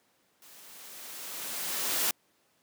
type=noise with level ramp; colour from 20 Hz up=white; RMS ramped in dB=-54 to -27 dBFS; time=0.42-2.11 s; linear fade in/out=2 ms; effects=pink hiss -69 dBFS RMS until 2.62 s + high-pass 200 Hz 12 dB/octave

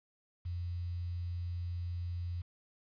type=tone with quantisation; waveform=sine; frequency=87.31 Hz; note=F2; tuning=in tune; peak=-35 dBFS; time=0.45-2.42 s; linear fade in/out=10 ms; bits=10; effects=resampled to 11025 Hz

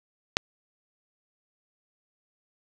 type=click; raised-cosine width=0.2 ms; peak=-3 dBFS; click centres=0.369 s; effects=none

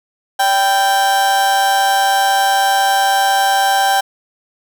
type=tone with amplitude modulation; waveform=35% pulse; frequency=784 Hz; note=G5; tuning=in tune; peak=-7 dBFS; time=0.39-4.01 s; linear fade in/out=10 ms; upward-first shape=sine; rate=210 Hz; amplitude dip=55%; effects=none

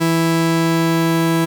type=tone pair together; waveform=45% pulse; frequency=164.81 / 329.6 Hz; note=E3 / E4; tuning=0 / 0 cents; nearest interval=octave; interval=1200 cents; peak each=-17 dBFS; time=0-1.46 s; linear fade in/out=20 ms; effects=8-bit

